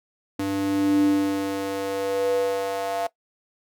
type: tone with high-pass filter sweep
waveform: square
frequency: 98 Hz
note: G2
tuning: in tune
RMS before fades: -23 dBFS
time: 0.39-3.07 s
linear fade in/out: 5 ms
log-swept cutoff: 230 to 650 Hz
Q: 7.5
effects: noise-tail reverb RT60 0.1 s tail -18 dB re dry